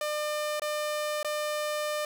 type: tone with dropouts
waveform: sawtooth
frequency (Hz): 600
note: D5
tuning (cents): +37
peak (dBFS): -25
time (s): 0.01-2.05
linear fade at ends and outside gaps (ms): 2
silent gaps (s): 0.597-0.619 / 1.23-1.246
effects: none